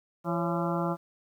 harmonic tone with a mistuned harmonic, 170 Hz, F3, 46 cents flat, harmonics 1 / 2 / 3 / 4 / 5 / 6 / 7 / 8, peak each -30 / -33 / -35 / -36 / -37 / -38 / -38 / -39 dBFS, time 0.24-0.97 s, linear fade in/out 50 ms, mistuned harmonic 3, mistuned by +130 cents, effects 10-bit

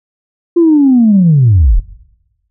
sine linear sweep, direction down, 349.2 to 32.7 Hz, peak -3 dBFS, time 0.56-1.8 s, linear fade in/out 10 ms, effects noise-tail reverb RT60 1.0 s tail -21 dB re dry + tanh soft clip ceiling 0 dBFS

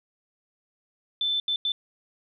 sine tone bursts at uneven times, 3529 Hz, A7, 4 cents sharp, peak -23 dBFS, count 3, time 1.21-1.4 / 1.48-1.56 / 1.65-1.72 s, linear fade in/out 2 ms, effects none

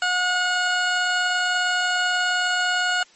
25% pulse tone pair together, 724 / 1448 Hz, F#5 / F#6, -38 / -38 cents, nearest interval octave, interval 1200 cents, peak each -21 / -19 dBFS, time 0.02-3.03 s, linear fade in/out 2 ms, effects white hiss -53 dBFS RMS until 3.15 s + MP3 32 kbps

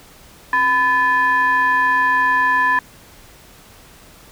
triangle ring-modulated tone, 366.7 Hz, F#4, 15 cents flat, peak -8 dBFS, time 0.53-2.79 s, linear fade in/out 2 ms, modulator 1370 Hz, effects pink hiss -45 dBFS RMS until 4.31 s

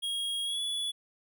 square tone with pitch glide, 3281 to 3414 Hz, G#7 to G#7, -22 to +47 cents, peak -31 dBFS, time 0.02-0.92 s, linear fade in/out 20 ms, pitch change +69 cents, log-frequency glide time 0.44-0.61 s, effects none

